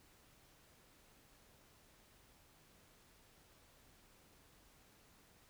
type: silence
effects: pink hiss -67 dBFS RMS until 5.49 s